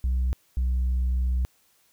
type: tone pair in turn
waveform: sine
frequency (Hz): 63.2 / 62.8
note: B1 / B1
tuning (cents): +41 / +30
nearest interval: unison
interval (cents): 11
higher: first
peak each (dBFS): -19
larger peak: neither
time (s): 0.04-0.33 / 0.57-1.45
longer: second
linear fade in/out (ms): 0
effects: tanh soft clip ceiling -20 dBFS + white hiss -64 dBFS RMS until 1.92 s